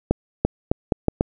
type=accelerating click train; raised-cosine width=2 ms; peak=-3 dBFS; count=6; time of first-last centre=0.11-1.209 s; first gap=340 ms; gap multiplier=0.78; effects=none